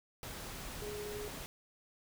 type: tone in noise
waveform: sine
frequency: 417 Hz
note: G#4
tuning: 7 cents sharp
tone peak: -41 dBFS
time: 0.82-1.28 s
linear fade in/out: 0 ms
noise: pink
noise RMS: -45 dBFS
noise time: 0.23-1.46 s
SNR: +1 dB
effects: none